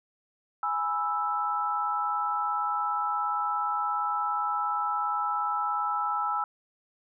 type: chord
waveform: sine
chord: E major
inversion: first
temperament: equal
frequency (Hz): 830.6 / 987.8 / 1318.5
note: G#5 / B5 / E6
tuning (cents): 0 / 0 / 0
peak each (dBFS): -31 / -34 / -28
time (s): 0.63-6.44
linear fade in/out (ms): 2
effects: none